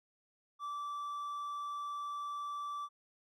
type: tone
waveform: triangle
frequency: 1163 Hz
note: D6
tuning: 17 cents flat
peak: -36 dBFS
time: 0.59-2.89 s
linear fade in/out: 50 ms
effects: none